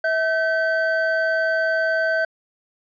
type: tone pair together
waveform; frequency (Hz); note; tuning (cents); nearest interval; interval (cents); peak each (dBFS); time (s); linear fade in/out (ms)
triangle; 648 / 1538.1; E5 / G6; -30 / -33; octave + minor third; 1497; -19; 0.04-2.25; 5
effects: resampled to 11025 Hz